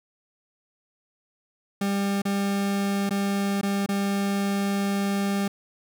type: tone with dropouts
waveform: 40% pulse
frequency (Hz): 199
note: G3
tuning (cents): +26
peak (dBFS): -22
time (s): 1.81-5.48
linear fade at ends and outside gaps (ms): 5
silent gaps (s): 2.219-2.252 / 3.094-3.107 / 3.613-3.63 / 3.862-3.888
effects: none